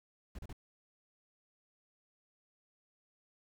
brown noise bursts, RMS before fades -44 dBFS, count 3, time 0.35-0.528 s, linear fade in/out 2 ms, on 36 ms, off 35 ms, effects none

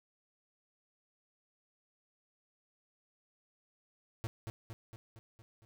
45% pulse tone with echo, 112.8 Hz, A2, 44 cents sharp, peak -35 dBFS, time 4.24-4.27 s, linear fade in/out 0 ms, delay 230 ms, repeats 6, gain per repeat -4 dB, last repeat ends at 5.65 s, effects none

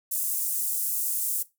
pink high-pass noise, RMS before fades -28 dBFS, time 0.11-1.43 s, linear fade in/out 10 ms, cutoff 8600 Hz, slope 24 dB/octave, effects noise-tail reverb RT60 0.2 s tail -17 dB re dry

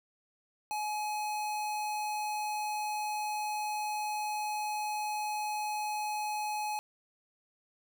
square tone, 845 Hz, G#5, 30 cents sharp, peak -33 dBFS, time 0.71-6.79 s, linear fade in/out 0 ms, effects none

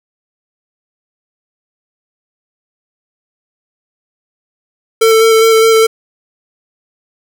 square tone with vibrato, 447.1 Hz, A4, 28 cents sharp, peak -6 dBFS, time 5.01-5.87 s, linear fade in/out 10 ms, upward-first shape square, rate 4.9 Hz, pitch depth 12 cents each way, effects none

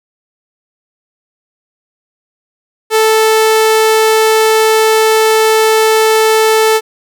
sawtooth tone, 439.4 Hz, A4, 2 cents flat, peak -3 dBFS, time 2.9-6.81 s, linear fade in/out 50 ms, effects none

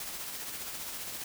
white noise with tremolo, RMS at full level -38 dBFS, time 0-1.24 s, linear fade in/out 2 ms, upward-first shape triangle, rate 15 Hz, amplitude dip 40%, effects none

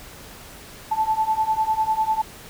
sine beating tone pair, 870 / 880 Hz, A5 / A5, -20 / 0 cents, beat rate 10 Hz, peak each -23 / -21 dBFS, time 0.91-2.22 s, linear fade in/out 10 ms, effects pink hiss -42 dBFS RMS until 2.49 s

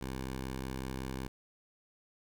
10% pulse tone, 65.41 Hz, C2, in tune, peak -29 dBFS, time 0.01-1.28 s, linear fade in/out 5 ms, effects none

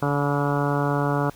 harmonic tone with a mistuned harmonic, 143.5 Hz, D3, 40 cents flat, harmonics 1 / 2 / 3 / 4 / 5 / 6 / 7 / 8 / 9 / 10, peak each -24 / -27 / -29 / -30 / -31 / -32 / -32 / -33 / -34 / -34 dBFS, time 0.02-1.3 s, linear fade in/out 5 ms, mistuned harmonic 7, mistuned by -28 cents, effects pink hiss -49 dBFS RMS until 1.35 s

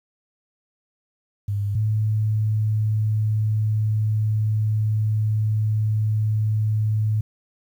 sine tone pair in turn, 101.7 / 107.75 Hz, G#2 / A2, -36 / -36 cents, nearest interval minor second, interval 100 cents, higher second, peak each -21 / -18 dBFS, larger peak second, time 1.48-1.75 / 1.75-7.21 s, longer second, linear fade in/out 5 ms, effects 9-bit

